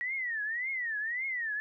sine tone with vibrato, 1901 Hz, A#6, 33 cents sharp, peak -31 dBFS, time 0.01-1.6 s, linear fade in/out 0 ms, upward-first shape triangle, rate 1.8 Hz, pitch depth 240 cents each way, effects none

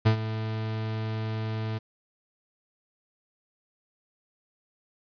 40% pulse tone with ADSR envelope, 110 Hz, A2, in tune, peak -15 dBFS, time 0.05-1.79 s, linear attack 16 ms, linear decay 94 ms, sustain -13 dB, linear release 18 ms, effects resampled to 11025 Hz + 9-bit

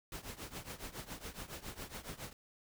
pink noise with tremolo, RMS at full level -43 dBFS, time 0.12-2.33 s, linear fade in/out 2 ms, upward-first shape triangle, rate 7.2 Hz, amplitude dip 90%, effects none

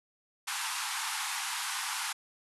pink band-pass noise, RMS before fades -35 dBFS, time 0.47-2.13 s, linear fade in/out 10 ms, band 800 to 12000 Hz, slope 96 dB/octave, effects none

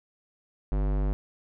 square tone with low-pass filter, 49.62 Hz, G1, 22 cents sharp, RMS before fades -26 dBFS, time 0.72-1.13 s, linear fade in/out 0 ms, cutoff 1000 Hz, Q 0.55, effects none

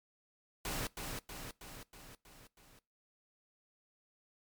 pink noise with echo, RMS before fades -38 dBFS, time 0.65-0.87 s, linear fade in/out 2 ms, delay 320 ms, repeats 6, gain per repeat -4 dB, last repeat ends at 2.79 s, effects noise-tail reverb RT60 0.3 s tail -23 dB re dry + MP3 96 kbps

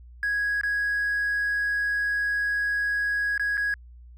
triangle tone with dropouts, 1659 Hz, G#6, 2 cents flat, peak -20 dBFS, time 0.23-3.74 s, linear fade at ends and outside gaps 1 ms, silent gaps 0.612-0.634 / 3.378-3.396 / 3.571-3.577 s, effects tanh soft clip ceiling -19 dBFS + added 60 Hz sine -44 dBFS peak until 4.17 s

